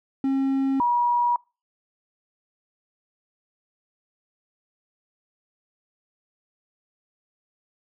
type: tone pair in turn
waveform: triangle / sine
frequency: 270 / 962.2 Hz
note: C#4 / B5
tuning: -45 / -45 cents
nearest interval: octave + minor seventh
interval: 2200 cents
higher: second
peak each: -18 dBFS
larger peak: neither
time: 0.24-0.8 / 0.8-1.36 s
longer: neither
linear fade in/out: 2 ms
effects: noise-tail reverb RT60 0.3 s tail -25 dB re dry